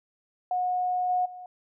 sine tone with level steps, 727 Hz, F#5, 31 cents flat, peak -24 / -22 / -39 dBFS, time 0.51-1.46 s, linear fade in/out 2 ms, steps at 1.09 / 1.25 s, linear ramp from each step 10 ms, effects none

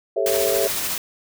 sine chord, A dominant seventh, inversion third, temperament just, 396 / 440 / 550 / 660 Hz, G4 / A4 / C#5 / E5, +18 / 0 / -14 / +2 cents, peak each -24 dBFS, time 0.16-0.68 s, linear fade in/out 10 ms
white noise with tremolo, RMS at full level -24 dBFS, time 0.26-0.98 s, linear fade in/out 2 ms, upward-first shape sine, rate 14 Hz, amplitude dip 25%
effects none

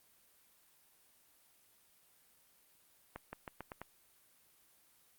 accelerating click train, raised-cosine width 0.5 ms, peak -28 dBFS, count 6, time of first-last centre 3.16-3.816 s, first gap 170 ms, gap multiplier 0.87, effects white hiss -68 dBFS RMS until 5.18 s + Opus 32 kbps

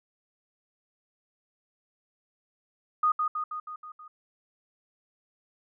sine tone with echo, 1236 Hz, D#6, 12 cents flat, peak -20 dBFS, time 3.03-3.12 s, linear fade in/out 5 ms, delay 160 ms, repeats 6, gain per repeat -4 dB, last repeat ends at 4.08 s, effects none

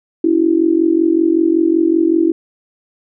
sine tone with amplitude modulation, 329.6 Hz, E4, in tune, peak -6 dBFS, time 0.24-2.32 s, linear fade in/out 5 ms, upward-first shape sine, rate 45.3 Hz, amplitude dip 85%, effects none

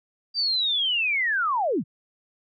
sine linear sweep, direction down, 4736 to 110.7 Hz, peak -21 dBFS, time 0.34-1.84 s, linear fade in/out 50 ms, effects none

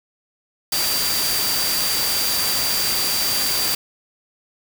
sine tone in noise, 4699 Hz, D8, in tune, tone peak -23 dBFS, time 0.72-3.75 s, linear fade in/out 5 ms, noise white, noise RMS -22 dBFS, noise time 0.72-3.75 s, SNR -4 dB, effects none

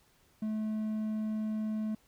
triangle tone, 216.2 Hz, A3, 30 cents flat, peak -29 dBFS, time 0.42-1.95 s, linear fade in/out 5 ms, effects pink hiss -67 dBFS RMS until 2.07 s

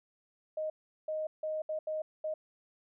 sine tone bursts at uneven times, 622.3 Hz, D#5, in tune, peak -32 dBFS, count 6, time 0.57-0.7 / 1.08-1.27 / 1.43-1.62 / 1.69-1.79 / 1.87-2.02 / 2.24-2.34 s, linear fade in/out 5 ms, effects none

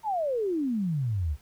sine exponential sweep, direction down, 920 to 67 Hz, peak -25 dBFS, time 0.03-1.37 s, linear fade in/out 50 ms, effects pink hiss -60 dBFS RMS until 1.41 s

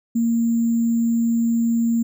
sine tone with sample-and-hold, 231.2 Hz, A#3, 14 cents flat, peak -16 dBFS, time 0.15-2.03 s, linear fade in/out 10 ms, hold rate 7350 Hz, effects none

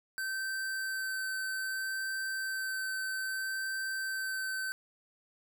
square tone with vibrato, 1545 Hz, G6, 26 cents flat, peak -34 dBFS, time 0.18-4.72 s, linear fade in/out 0 ms, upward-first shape sine, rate 0.62 Hz, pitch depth 9 cents each way, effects none

